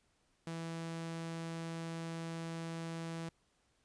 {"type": "tone", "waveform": "sawtooth", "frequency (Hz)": 165.1, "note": "E3", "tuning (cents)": 3, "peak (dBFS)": -36, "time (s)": [0.47, 3.29], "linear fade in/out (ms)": 2, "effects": ["pink hiss -75 dBFS RMS until 3.84 s", "resampled to 22050 Hz"]}